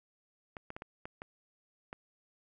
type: clicks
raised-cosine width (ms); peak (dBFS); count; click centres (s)
0.5; -27; 7; 0.568 / 0.704 / 0.765 / 0.821 / 1.055 / 1.219 / 1.929
effects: none